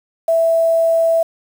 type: tone with quantisation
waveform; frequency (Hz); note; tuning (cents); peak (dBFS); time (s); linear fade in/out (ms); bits
sine; 659.3; E5; 0; -11; 0.28-1.23; 5; 6
effects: none